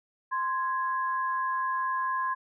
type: tone pair together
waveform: sine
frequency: 1043.2 / 1661.2 Hz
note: C6 / G#6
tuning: -5 / 0 cents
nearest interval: minor sixth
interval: 805 cents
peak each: -27 / -34 dBFS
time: 0.31-2.35 s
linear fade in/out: 20 ms
effects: none